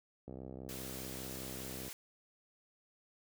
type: click train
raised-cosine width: 2 ms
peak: -33 dBFS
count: 105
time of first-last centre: 0.28-1.88 s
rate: 65 Hz
type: high-pass noise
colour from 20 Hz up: white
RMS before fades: -47 dBFS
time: 0.69-1.93 s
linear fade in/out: 0 ms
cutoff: 280 Hz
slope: 96 dB/octave
effects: high-pass 60 Hz 12 dB/octave